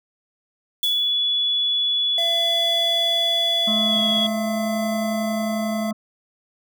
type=tone with pitch glide; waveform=sine; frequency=3416 to 3359 Hz; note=G#7 to G#7; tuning=+48 to +19 cents; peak=-18 dBFS; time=0.83-4.27 s; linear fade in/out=5 ms; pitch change=-29 cents; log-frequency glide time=3.8-4.01 s
type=noise with exponential decay; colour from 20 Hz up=violet; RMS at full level=-27 dBFS; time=0.83-1.22 s; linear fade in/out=0 ms; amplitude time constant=84 ms
type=tone with tremolo; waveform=square; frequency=675 Hz; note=E5; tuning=41 cents sharp; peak=-25 dBFS; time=2.18-5.91 s; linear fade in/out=2 ms; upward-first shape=triangle; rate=0.47 Hz; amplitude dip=30%
type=harmonic tone; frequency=214.6 Hz; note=A3; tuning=43 cents flat; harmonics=1 / 3 / 5 / 6; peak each=-23 / -33 / -37 / -39 dBFS; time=3.67-5.93 s; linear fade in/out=10 ms
effects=none